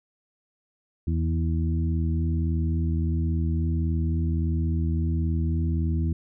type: harmonic tone with a mistuned harmonic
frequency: 81.5 Hz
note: E2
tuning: 19 cents flat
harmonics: 1 / 2 / 3 / 4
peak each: -23 / -29 / -33 / -35 dBFS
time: 1.07-6.13 s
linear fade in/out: 5 ms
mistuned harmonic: 3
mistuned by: -15 cents
effects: none